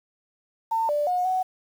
sine tone with pitch steps, 902 / 589 / 723 / 745 Hz, A5 / D5 / F#5 / F#5, +43 / +5 / -40 / +12 cents, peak -21 dBFS, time 0.71-1.43 s, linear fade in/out 10 ms, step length 180 ms, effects 8-bit

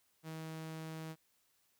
sawtooth tone, 159.6 Hz, D#3, 44 cents sharp, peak -39 dBFS, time 0.23-1.16 s, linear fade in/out 50 ms, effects white hiss -75 dBFS RMS until 1.79 s

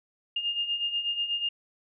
sine beating tone pair, 2819 / 2827.2 Hz, F7 / F7, +16 / +21 cents, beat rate 8.2 Hz, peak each -34 / -28 dBFS, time 0.36-1.49 s, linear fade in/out 5 ms, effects none

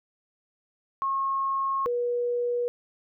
sine tone pair in turn, 1085 / 483.3 Hz, C#6 / B4, -37 / -38 cents, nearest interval octave + major second, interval 1401 cents, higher first, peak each -24 dBFS, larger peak neither, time 1.02-1.86 / 1.86-2.68 s, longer first, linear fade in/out 0 ms, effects none

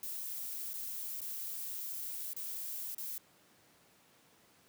violet noise with dropouts, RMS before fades -41 dBFS, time 0.03-3.18 s, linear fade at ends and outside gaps 1 ms, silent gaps 0.734-0.739 / 1.206-1.216 / 2.333-2.364 / 2.947-2.981 s, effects pink hiss -65 dBFS RMS until 4.68 s + high-pass 150 Hz 12 dB/octave

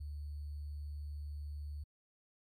sine tone with sample-and-hold, 73.42 Hz, D2, in tune, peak -40 dBFS, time 0-1.84 s, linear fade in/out 10 ms, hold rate 4410 Hz, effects MP3 64 kbps

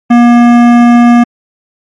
sine tone with hard clipping, 238.8 Hz, A#3, 42 cents sharp, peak -3 dBFS, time 0.1-1.24 s, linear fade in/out 10 ms, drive 15 dB, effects MP3 48 kbps

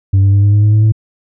sine tone with pitch steps, 97 / 98.64 / 100.3 / 102 / 103.72 / 105.47 / 107.26 / 109.07 Hz, G2 / G2 / G2 / G#2 / G#2 / G#2 / A2 / A2, -18 / +11 / +40 / -31 / -2 / +27 / -44 / -15 cents, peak -3 dBFS, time 0.13-0.922 s, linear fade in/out 10 ms, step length 99 ms, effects tanh soft clip ceiling -5 dBFS

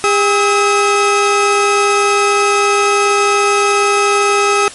30% pulse tone pair together, 404.5 / 1282.7 Hz, G#4 / E6, -46 / -48 cents, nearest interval octave + minor sixth, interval 1998 cents, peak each -10 dBFS, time 0.04-4.68 s, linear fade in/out 0 ms, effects white hiss -32 dBFS RMS until 4.74 s + MP3 48 kbps

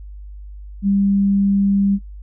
sine tone, 198.4 Hz, G3, 21 cents sharp, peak -13 dBFS, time 0.82-1.99 s, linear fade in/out 50 ms, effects noise-tail reverb RT60 0.1 s tail -18 dB re dry + added 50 Hz sine -32 dBFS peak until 2.22 s

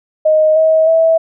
sine tone with pitch steps, 622.3 / 636.8 / 651.7 Hz, D#5 / D#5 / E5, 0 / +40 / -20 cents, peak -7 dBFS, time 0.25-1.18 s, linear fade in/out 10 ms, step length 310 ms, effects none

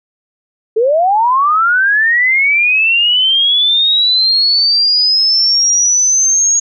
sine linear sweep, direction up, 421.2 to 6645 Hz, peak -8 dBFS, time 0.76-6.6 s, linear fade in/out 10 ms, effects none

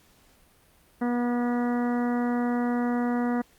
harmonic tone, 242 Hz, B3, 35 cents flat, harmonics 1 / 2 / 3 / 4 / 5 / 6 / 7 / 8, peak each -24 / -33 / -34 / -39 / -40 / -42 / -45 / -43 dBFS, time 1.01-3.42 s, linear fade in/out 10 ms, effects pink hiss -60 dBFS RMS until 3.58 s + Opus 48 kbps

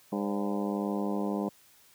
harmonic tone with a mistuned harmonic, 101.5 Hz, G#2, 39 cents flat, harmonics 2 / 3 / 4 / 5 / 6 / 7 / 8 / 9 / 10, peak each -31 / -35 / -37 / -39 / -41 / -42 / -43 / -44 / -45 dBFS, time 0.12-1.49 s, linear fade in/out 5 ms, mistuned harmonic 6, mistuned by -84 cents, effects white hiss -60 dBFS RMS until 1.94 s + high-pass 60 Hz 12 dB/octave

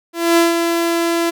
sawtooth tone with ADSR envelope, 337.3 Hz, E4, 40 cents sharp, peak -5 dBFS, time 0.13-1.31 s, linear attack 240 ms, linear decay 160 ms, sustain -6 dB, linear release 19 ms, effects none

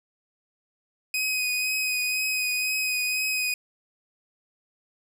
sawtooth tone with vibrato, 2509 Hz, D#7, 14 cents sharp, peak -21 dBFS, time 1.14-3.54 s, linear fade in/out 2 ms, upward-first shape triangle, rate 2 Hz, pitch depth 22 cents each way, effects 10-bit

